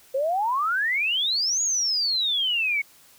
sine exponential two-way sweep, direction up then down, 515 to 6850 to 2186 Hz, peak -21 dBFS, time 0.14-2.82 s, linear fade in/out 10 ms, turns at 1.62 s, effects white hiss -54 dBFS RMS until 3.18 s

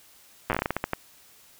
slowing click train, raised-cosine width 0.5 ms, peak -10 dBFS, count 13, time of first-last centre 0.5-0.934 s, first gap 8 ms, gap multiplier 1.25, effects white hiss -55 dBFS RMS until 1.59 s

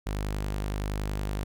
sawtooth tone, 50.7 Hz, G#1, 41 cents flat, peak -25 dBFS, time 0.06-1.44 s, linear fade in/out 10 ms, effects none

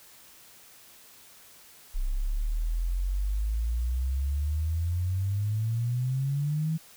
sine exponential sweep, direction up, 31.46 to 163 Hz, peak -25 dBFS, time 1.94-6.78 s, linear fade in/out 20 ms, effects white hiss -53 dBFS RMS until 6.96 s

